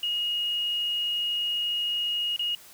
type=tone with dropouts; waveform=sine; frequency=2874 Hz; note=F7; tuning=49 cents sharp; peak=-25 dBFS; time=0.03-2.55 s; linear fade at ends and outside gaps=2 ms; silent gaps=2.363-2.393 s; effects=white hiss -50 dBFS RMS until 2.73 s